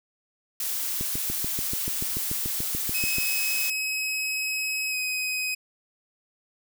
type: noise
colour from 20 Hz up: blue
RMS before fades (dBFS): -29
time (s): 0.6-3.7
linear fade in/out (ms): 2
type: click train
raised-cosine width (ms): 3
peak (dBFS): -20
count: 16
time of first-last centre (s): 1.01-3.184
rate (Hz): 6.9
type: tone with pitch glide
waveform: sawtooth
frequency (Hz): 2553 to 2518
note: D#7 to D#7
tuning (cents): +44 to +20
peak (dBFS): -23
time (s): 2.94-5.55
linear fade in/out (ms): 10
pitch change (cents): -24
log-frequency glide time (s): 4.9-4.95
effects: none